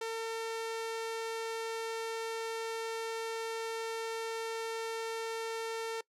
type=tone; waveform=sawtooth; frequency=452.1 Hz; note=A4; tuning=47 cents sharp; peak=-31 dBFS; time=0.01-6.01 s; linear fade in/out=5 ms; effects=noise-tail reverb RT60 0.1 s tail -23 dB re dry + low-pass 10000 Hz 12 dB/octave